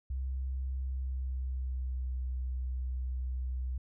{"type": "tone with pitch glide", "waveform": "sine", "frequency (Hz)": [65.4, 63.39], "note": ["C2", "B1"], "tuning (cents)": [0, 46], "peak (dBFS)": -32, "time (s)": [0.1, 3.78], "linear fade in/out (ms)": 5, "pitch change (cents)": -54, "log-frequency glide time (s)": [0.78, 2.18], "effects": []}